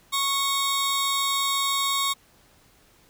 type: tone pair together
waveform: sawtooth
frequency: 1106 / 3720 Hz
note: C#6 / A#7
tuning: -4 / -4 cents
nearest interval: octave + major sixth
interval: 2100 cents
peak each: -21 / -23 dBFS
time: 0.12-2.14 s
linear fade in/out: 20 ms
effects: pink hiss -58 dBFS RMS until 3.09 s